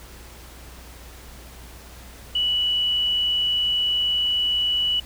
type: tone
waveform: sine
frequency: 2950 Hz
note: F#7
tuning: 6 cents flat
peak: -19 dBFS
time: 2.35-5 s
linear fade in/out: 5 ms
effects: added 60 Hz sine -43 dBFS peak until 5.05 s + pink hiss -45 dBFS RMS until 5.05 s